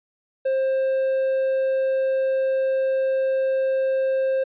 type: tone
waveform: triangle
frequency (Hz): 530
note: C5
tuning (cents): +22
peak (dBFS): -17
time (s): 0.45-4.44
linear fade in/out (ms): 10
effects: resampled to 8000 Hz